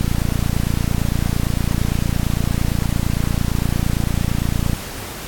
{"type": "click train", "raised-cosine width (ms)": 5, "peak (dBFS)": -6, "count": 137, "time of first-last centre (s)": [0.01, 4.732], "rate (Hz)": 28.8, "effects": ["pink hiss -31 dBFS RMS until 5.27 s", "AAC 64 kbps"]}